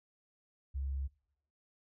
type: tone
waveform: sine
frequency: 68.2 Hz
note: C#2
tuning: 28 cents flat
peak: -34 dBFS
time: 0.74-1.08 s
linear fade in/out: 20 ms
effects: noise-tail reverb RT60 0.8 s tail -23 dB re dry